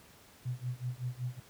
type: tone with tremolo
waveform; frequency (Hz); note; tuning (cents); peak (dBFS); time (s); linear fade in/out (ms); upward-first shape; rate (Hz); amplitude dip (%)
sine; 124.6; B2; +16; -31; 0.45-1.4; 10; sine; 5.3; 95
effects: pink hiss -58 dBFS RMS until 1.49 s + high-pass 60 Hz 12 dB/octave